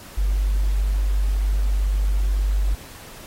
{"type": "tone", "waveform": "sine", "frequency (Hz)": 49, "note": "G1", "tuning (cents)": 0, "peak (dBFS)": -17, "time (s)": [0.17, 2.75], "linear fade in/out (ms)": 10, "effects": ["pink hiss -42 dBFS RMS until 3.26 s", "AAC 48 kbps"]}